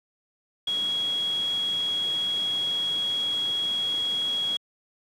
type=tone in noise; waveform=sine; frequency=3317 Hz; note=G#7; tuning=3 cents flat; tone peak=-24 dBFS; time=0.67-4.57 s; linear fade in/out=5 ms; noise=pink; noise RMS=-41 dBFS; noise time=0.67-4.57 s; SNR=+14 dB; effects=high-pass 150 Hz 12 dB/octave + low-pass 10000 Hz 12 dB/octave